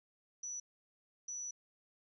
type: tone bursts at uneven times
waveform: sine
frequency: 5920 Hz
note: F#8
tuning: in tune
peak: -40 dBFS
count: 2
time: 0.43-0.6 / 1.28-1.51 s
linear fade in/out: 5 ms
effects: none